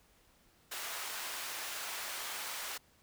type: high-pass noise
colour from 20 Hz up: pink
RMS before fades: -41 dBFS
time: 0.71-2.78 s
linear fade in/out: 10 ms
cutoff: 930 Hz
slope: 12 dB/octave
effects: pink hiss -67 dBFS RMS until 3.02 s